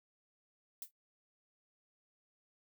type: noise with exponential decay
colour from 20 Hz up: violet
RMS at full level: -39 dBFS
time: 0.82-0.91 s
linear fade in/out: 2 ms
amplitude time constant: 18 ms
effects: noise-tail reverb RT60 0.1 s tail -17 dB re dry